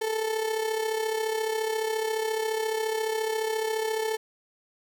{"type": "tone with amplitude modulation", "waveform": "35% pulse", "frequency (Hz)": 440, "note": "A4", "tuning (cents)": 0, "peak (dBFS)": -22, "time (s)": [0.01, 4.17], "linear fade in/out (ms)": 10, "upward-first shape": "sine", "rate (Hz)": 34.4, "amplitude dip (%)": 55, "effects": []}